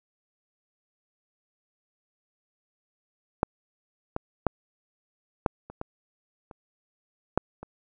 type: clicks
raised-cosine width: 1 ms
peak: -7 / -15 / -7 / -7 / -27 / -19 / -29 / -7 / -25 dBFS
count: 9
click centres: 3.431 / 4.164 / 4.467 / 5.462 / 5.7 / 5.814 / 6.512 / 7.376 / 7.63 s
effects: none